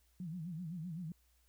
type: tone with vibrato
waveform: sine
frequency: 169.1 Hz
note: E3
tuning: 44 cents sharp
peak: -40 dBFS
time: 0.2-1.12 s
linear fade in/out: 2 ms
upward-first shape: sine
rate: 7.8 Hz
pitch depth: 160 cents each way
effects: added 60 Hz sine -70 dBFS peak until 1.48 s + white hiss -75 dBFS RMS until 1.48 s